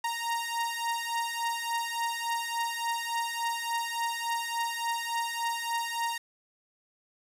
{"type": "beating tone pair", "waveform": "sawtooth", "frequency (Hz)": [929, 932.5], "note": ["A#5", "A#5"], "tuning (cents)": [-6, 0], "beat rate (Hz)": 3.5, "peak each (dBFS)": -29, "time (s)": [0.04, 6.18], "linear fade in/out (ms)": 5, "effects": ["resampled to 32000 Hz", "9-bit"]}